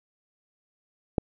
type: click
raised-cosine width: 2 ms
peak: -9 dBFS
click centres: 1.182 s
effects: none